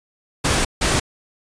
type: noise bursts at uneven times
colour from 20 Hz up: pink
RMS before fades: -18 dBFS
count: 2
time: 0.44-0.65 / 0.81-1 s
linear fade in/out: 10 ms
effects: resampled to 22050 Hz